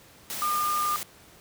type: tone in noise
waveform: sine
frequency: 1208 Hz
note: D6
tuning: 48 cents sharp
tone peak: -24 dBFS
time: 0.42-0.96 s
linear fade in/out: 0 ms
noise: white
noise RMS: -34 dBFS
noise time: 0.3-1.03 s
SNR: +7 dB
effects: pink hiss -53 dBFS RMS until 1.4 s + high-pass 60 Hz 12 dB/octave